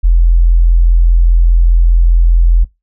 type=tone; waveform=sine; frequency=42.45 Hz; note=F1; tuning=48 cents flat; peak=-4 dBFS; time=0.03-2.65 s; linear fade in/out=20 ms; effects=noise-tail reverb RT60 0.2 s tail -21 dB re dry